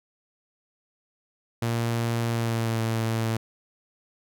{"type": "tone with pitch glide", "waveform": "sawtooth", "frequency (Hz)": [116.54, 113.03], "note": ["A#2", "A2"], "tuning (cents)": [0, 47], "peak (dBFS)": -20, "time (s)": [1.62, 3.37], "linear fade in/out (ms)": 5, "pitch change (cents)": -53, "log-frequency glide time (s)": [2.29, 2.81], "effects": []}